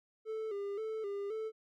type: tone with vibrato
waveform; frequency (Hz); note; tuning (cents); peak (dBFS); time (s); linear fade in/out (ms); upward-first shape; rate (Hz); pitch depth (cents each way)
triangle; 420; G#4; +19; -34; 0.25-1.52; 50; square; 1.9; 78
effects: none